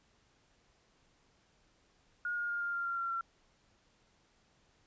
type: tone with pitch steps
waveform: sine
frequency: 1434 / 1423.3 / 1412.6 / 1402.1 / 1391.6 / 1381.2 / 1370.8 / 1360.6 Hz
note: F6 / F6 / F6 / F6 / F6 / F6 / F6 / F6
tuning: +45 / +32 / +19 / +6 / -7 / -20 / -33 / -46 cents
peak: -33 dBFS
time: 2.25-3.21 s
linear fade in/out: 2 ms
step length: 120 ms
effects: pink hiss -70 dBFS RMS until 4.86 s + resampled to 16000 Hz